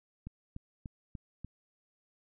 click train, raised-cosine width 5 ms, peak -29 dBFS, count 5, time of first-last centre 0.27-1.446 s, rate 3.4 Hz, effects none

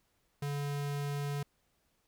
square tone, 143.3 Hz, D3, 42 cents flat, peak -34 dBFS, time 0.42-1.43 s, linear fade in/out 5 ms, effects pink hiss -75 dBFS RMS until 2.07 s

